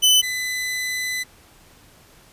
sawtooth tone pair in turn, 3015 / 2007 Hz, F#7 / B6, +32 / +27 cents, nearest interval perfect fifth, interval 705 cents, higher first, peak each -9 / -20 dBFS, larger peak first, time 0.02-0.22 / 0.22-1.24 s, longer second, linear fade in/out 20 ms, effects pink hiss -51 dBFS RMS until 2.32 s + resampled to 32000 Hz

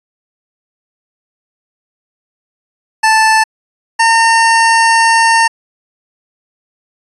25% pulse tone pair in turn, 880 / 911.2 Hz, A5 / A#5, 0 / -40 cents, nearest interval minor second, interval 60 cents, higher second, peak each -3 dBFS, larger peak neither, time 3.03-3.44 / 3.99-5.48 s, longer second, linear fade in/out 10 ms, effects resampled to 24000 Hz

